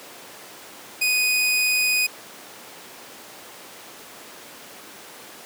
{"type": "tone", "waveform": "sawtooth", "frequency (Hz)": 2489, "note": "D#7", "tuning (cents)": 0, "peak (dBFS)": -15, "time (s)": [1.01, 2.07], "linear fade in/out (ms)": 10, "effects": ["pink hiss -41 dBFS RMS until 5.45 s", "high-pass 300 Hz 12 dB/octave"]}